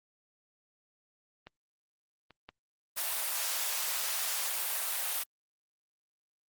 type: clicks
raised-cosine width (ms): 0.3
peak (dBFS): -31 / -37 / -30 / -38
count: 4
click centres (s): 1.47 / 2.307 / 2.49 / 2.966
type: high-pass noise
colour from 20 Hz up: white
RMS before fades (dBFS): -33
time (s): 2.96-5.24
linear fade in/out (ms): 20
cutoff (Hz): 580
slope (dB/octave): 24
effects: Opus 32 kbps